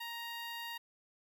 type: tone with notch filter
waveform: 10% pulse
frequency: 935 Hz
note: A#5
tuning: 5 cents sharp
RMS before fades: -43 dBFS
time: 0-0.78 s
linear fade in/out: 10 ms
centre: 6000 Hz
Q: 1.3
effects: none